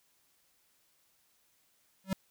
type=tone with exponential growth; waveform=square; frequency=191.2 Hz; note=G3; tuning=43 cents flat; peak=-26 dBFS; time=2.04-2.13 s; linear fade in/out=2 ms; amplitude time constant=18 ms; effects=white hiss -71 dBFS RMS until 2.3 s